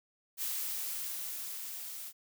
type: noise with level ramp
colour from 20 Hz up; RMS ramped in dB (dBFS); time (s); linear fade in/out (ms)
blue; -35 to -44; 0.37-2.13; 50
effects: none